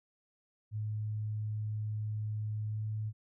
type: tone with pitch glide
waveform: sine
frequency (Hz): 107 to 107.87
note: A2 to A2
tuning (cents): -48 to -34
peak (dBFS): -33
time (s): 0.71-3.13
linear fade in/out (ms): 50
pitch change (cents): +14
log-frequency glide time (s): 2.67-2.82
effects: none